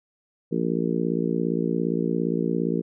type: harmonic tone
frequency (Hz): 57.4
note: A#1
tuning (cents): -26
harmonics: 3 / 4 / 5 / 6 / 7 / 8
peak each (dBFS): -27 / -28 / -29 / -30 / -30 / -31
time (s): 0.51-2.82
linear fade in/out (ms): 20
effects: none